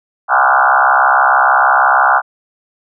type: tone with frequency modulation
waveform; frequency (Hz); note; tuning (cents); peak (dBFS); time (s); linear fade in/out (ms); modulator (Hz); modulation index
sine; 1107; C#6; -3; -7; 0.28-2.22; 50; 66.3; 6
effects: none